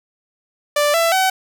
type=tone with pitch steps; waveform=sawtooth; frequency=587.3 / 666.9 / 757.2 Hz; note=D5 / E5 / F#5; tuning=0 / +20 / +40 cents; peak=-10 dBFS; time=0.76-1.3 s; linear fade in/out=5 ms; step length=180 ms; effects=none